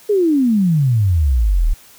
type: exponential sweep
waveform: sine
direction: down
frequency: 431.7 to 34.65 Hz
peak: -11 dBFS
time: 0.09-1.74 s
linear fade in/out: 10 ms
effects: white hiss -45 dBFS RMS until 1.98 s